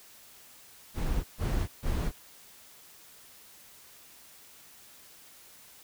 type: noise bursts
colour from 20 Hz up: brown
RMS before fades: -29 dBFS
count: 3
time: 0.94-2.12 s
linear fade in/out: 50 ms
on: 300 ms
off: 140 ms
effects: white hiss -54 dBFS RMS until 5.83 s